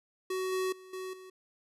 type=tone with level steps; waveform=square; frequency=374 Hz; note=F#4; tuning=19 cents sharp; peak=-32 / -30 / -50 / -38 / -48 dBFS; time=0.3-1.3 s; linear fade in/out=5 ms; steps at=0.52 / 0.72 / 0.93 / 1.13 s; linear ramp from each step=5 ms; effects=resampled to 32000 Hz